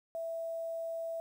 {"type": "tone with quantisation", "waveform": "sine", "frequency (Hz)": 660, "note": "E5", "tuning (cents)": 2, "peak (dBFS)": -35, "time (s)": [0.15, 1.2], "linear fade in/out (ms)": 0, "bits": 10, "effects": []}